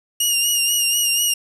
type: tone with vibrato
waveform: 15% pulse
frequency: 2844 Hz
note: F7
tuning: 31 cents sharp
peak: -9 dBFS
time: 0.2-1.34 s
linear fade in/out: 5 ms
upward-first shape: sine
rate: 4.1 Hz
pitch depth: 43 cents each way
effects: resampled to 32000 Hz + 7-bit